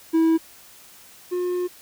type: tone pair in turn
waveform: triangle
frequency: 325.1 / 358.3 Hz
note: E4 / F4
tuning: -24 / +44 cents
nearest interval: major second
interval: 168 cents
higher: second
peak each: -13 / -20 dBFS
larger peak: first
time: 0.13-0.38 / 1.31-1.68 s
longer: second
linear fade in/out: 20 ms
effects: white hiss -48 dBFS RMS until 1.81 s